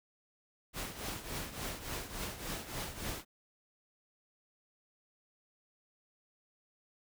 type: noise with tremolo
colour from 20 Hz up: pink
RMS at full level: -38 dBFS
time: 0.73-3.25 s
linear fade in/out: 50 ms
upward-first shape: triangle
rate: 3.5 Hz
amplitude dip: 75%
effects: none